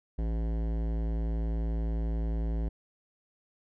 sine tone with hard clipping, 55.6 Hz, A1, 19 cents sharp, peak -30 dBFS, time 0.18-2.69 s, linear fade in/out 10 ms, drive 17 dB, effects none

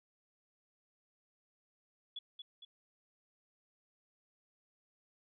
sine tone with echo, 3406 Hz, G#7, 43 cents sharp, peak -40 dBFS, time 2.16-2.19 s, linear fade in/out 5 ms, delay 230 ms, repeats 2, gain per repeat -5 dB, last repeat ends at 2.65 s, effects none

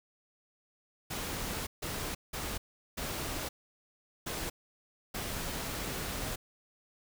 pink noise bursts at uneven times, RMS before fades -37 dBFS, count 6, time 1.1-1.67 / 1.82-2.15 / 2.33-2.58 / 2.97-3.49 / 4.26-4.5 / 5.14-6.36 s, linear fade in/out 10 ms, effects none

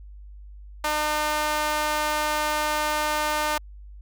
sawtooth tone with high-pass filter, 302.5 Hz, D#4, 49 cents flat, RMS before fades -25 dBFS, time 0.84-3.58 s, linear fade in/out 5 ms, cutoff 850 Hz, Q 1.5, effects added 50 Hz sine -40 dBFS peak until 4.01 s

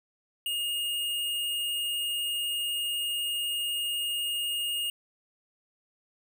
square tone, 2848 Hz, F7, 33 cents sharp, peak -29 dBFS, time 0.46-4.9 s, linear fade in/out 2 ms, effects none

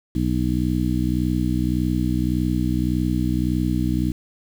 harmonic tone, 61.74 Hz, B1, in tune, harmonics 1 / 2 / 3 / 4 / 5, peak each -25 / -25 / -25 / -25 / -25 dBFS, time 0.15-4.12 s, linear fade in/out 5 ms, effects 7-bit

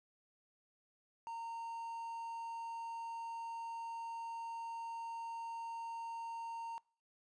triangle tone with quantisation, 920 Hz, A#5, 23 cents flat, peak -40 dBFS, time 1.27-6.78 s, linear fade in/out 0 ms, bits 10, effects noise-tail reverb RT60 0.4 s tail -24 dB re dry + resampled to 22050 Hz

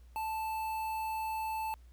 square tone with notch filter, 880 Hz, A5, in tune, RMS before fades -36 dBFS, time 0.16-1.74 s, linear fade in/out 0 ms, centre 5700 Hz, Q 0.68, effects added 60 Hz sine -53 dBFS peak until 1.92 s + pink hiss -71 dBFS RMS until 1.92 s

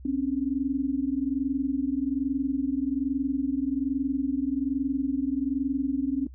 sine tone pair together, 261.6 / 282.8 Hz, C4 / C#4, 0 / +35 cents, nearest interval minor second, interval 135 cents, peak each -27 / -27 dBFS, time 0.05-6.27 s, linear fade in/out 5 ms, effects noise-tail reverb RT60 0.1 s tail -23 dB re dry + added 64 Hz sine -42 dBFS peak until 6.34 s

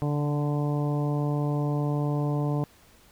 harmonic tone with a mistuned harmonic, 146.83 Hz, D3, in tune, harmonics 1 / 2 / 3 / 4 / 5 / 6 / 7, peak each -25 / -31 / -35 / -37 / -39 / -41 / -42 dBFS, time 0.02-2.64 s, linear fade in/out 0 ms, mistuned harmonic 1, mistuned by -18 cents, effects pink hiss -57 dBFS RMS until 3.11 s

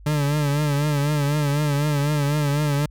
40% pulse tone with vibrato, 146.3 Hz, D3, 6 cents flat, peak -18 dBFS, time 0.06-2.86 s, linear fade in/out 5 ms, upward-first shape triangle, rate 4 Hz, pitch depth 77 cents each way, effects added 50 Hz sine -41 dBFS peak until 2.9 s

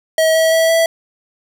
square tone with pitch steps, 640 / 645.9 / 651.9 / 658 Hz, D#5 / E5 / E5 / E5, +49 / -35 / -19 / -3 cents, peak -11 dBFS, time 0.18-0.86 s, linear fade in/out 2 ms, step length 170 ms, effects none

